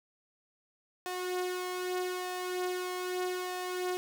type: tone with flanger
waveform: sawtooth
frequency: 363.8 Hz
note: F#4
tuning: 29 cents flat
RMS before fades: -35 dBFS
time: 1.06-3.97 s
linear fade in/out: 0 ms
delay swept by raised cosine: 1.6 to 3.7 ms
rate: 0.8 Hz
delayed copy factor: +0.5
effects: none